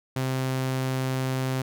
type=tone; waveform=sawtooth; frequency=130.81 Hz; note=C3; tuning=in tune; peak=-21 dBFS; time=0.16-1.62 s; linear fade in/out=5 ms; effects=none